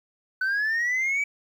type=linear sweep; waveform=sine; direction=up; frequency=1499 to 2300 Hz; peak=-20 dBFS; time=0.41-1.24 s; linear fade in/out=5 ms; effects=tanh soft clip ceiling -21 dBFS + 9-bit